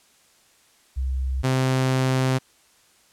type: tone pair in turn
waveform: sine / sawtooth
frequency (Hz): 65.41 / 130.54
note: C2 / C3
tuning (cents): 0 / -4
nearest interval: octave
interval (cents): 1196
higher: second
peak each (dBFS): -22 / -15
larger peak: second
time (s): 0.96-1.43 / 1.43-2.39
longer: second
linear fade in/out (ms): 20
effects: white hiss -58 dBFS RMS until 3.12 s + low-pass 10000 Hz 12 dB/octave